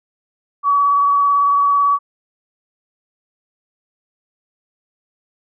sine tone with vibrato, 1136 Hz, C#6, 42 cents sharp, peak -11 dBFS, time 0.63-1.99 s, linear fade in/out 50 ms, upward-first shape sine, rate 18 Hz, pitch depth 16 cents each way, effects none

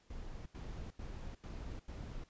brown noise bursts, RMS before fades -45 dBFS, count 5, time 0.1-2.24 s, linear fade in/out 5 ms, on 360 ms, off 85 ms, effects pink hiss -70 dBFS RMS until 2.29 s + resampled to 16000 Hz

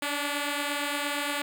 5% pulse beating tone pair, 287 / 295.6 Hz, D4 / D4, -40 / +11 cents, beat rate 8.6 Hz, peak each -18 / -23 dBFS, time 0.02-1.42 s, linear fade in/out 5 ms, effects none

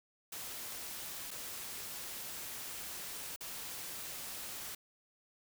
white noise with dropouts, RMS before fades -44 dBFS, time 0.32-4.75 s, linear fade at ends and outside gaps 5 ms, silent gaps 1.308-1.312 / 3.362-3.407 s, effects none

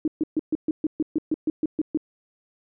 sine tone bursts, 311.1 Hz, D#4, in tune, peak -19 dBFS, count 13, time 0.05-1.974 s, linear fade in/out 2 ms, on 28 ms, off 130 ms, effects none

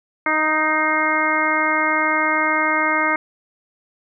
harmonic tone with a mistuned harmonic, 311.1 Hz, D#4, in tune, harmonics 1 / 2 / 3 / 4 / 5 / 6 / 7, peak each -26 / -26 / -24 / -22 / -24 / -27 / -21 dBFS, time 0.26-3.16 s, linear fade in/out 2 ms, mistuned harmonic 7, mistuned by -34 cents, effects none

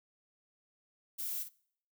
violet noise with echo, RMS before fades -38 dBFS, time 1.18-1.44 s, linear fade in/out 20 ms, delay 54 ms, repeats 1, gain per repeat -9 dB, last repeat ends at 1.494 s, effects noise-tail reverb RT60 0.6 s tail -23 dB re dry

